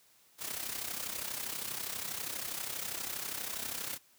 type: noise with amplitude modulation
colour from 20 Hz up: white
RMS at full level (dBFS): -36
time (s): 0.38-3.99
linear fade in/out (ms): 50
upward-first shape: sine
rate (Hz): 32.4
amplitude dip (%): 65
effects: white hiss -65 dBFS RMS until 4.18 s + high-pass 60 Hz 12 dB/octave